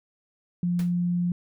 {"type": "tone", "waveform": "sine", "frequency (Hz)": 175.7, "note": "F3", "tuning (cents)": 11, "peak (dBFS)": -22, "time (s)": [0.63, 1.32], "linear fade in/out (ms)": 2}
{"type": "noise with exponential decay", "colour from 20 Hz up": "pink", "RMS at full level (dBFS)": -38, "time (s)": [0.79, 0.95], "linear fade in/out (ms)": 2, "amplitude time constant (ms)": 34}
{"effects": []}